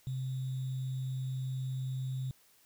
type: tone with sample-and-hold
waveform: sine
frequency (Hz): 130.6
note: C3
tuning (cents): -3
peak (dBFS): -33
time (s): 0.07-2.31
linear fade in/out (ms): 0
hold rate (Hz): 3675
effects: white hiss -65 dBFS RMS until 2.65 s